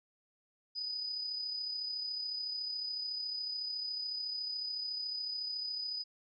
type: tone with amplitude modulation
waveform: sine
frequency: 4978 Hz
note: D#8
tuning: in tune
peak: -34 dBFS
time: 0.75-6.04 s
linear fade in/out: 20 ms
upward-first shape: sine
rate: 33.9 Hz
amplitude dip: 40%
effects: none